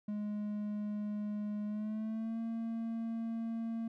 triangle tone with pitch glide, 208.8 to 227.7 Hz, G#3 to A#3, +10 to -40 cents, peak -33 dBFS, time 0.08-3.88 s, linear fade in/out 5 ms, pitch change +150 cents, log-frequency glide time 1.66-2.39 s, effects none

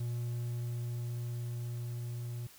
triangle tone with level ramp, 119.6 Hz, A#2, 45 cents sharp, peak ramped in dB -31 to -35 dBFS, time 0-2.47 s, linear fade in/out 5 ms, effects white hiss -57 dBFS RMS until 2.58 s

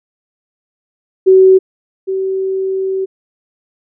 sine tone pair in turn, 378 / 382.2 Hz, F#4 / G4, +37 / -44 cents, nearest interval unison, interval 19 cents, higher second, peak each -3 / -14 dBFS, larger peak first, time 1.26-1.59 / 2.07-3.06 s, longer second, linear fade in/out 20 ms, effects none

